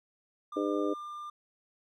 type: tone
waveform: triangle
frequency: 1197 Hz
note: D6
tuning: 33 cents sharp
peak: -37 dBFS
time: 0.52-1.3 s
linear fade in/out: 5 ms
type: harmonic tone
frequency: 101.1 Hz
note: G#2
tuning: 46 cents flat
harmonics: 3 / 4 / 5 / 6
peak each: -31 / -33 / -35 / -37 dBFS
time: 0.56-0.94 s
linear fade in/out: 10 ms
effects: none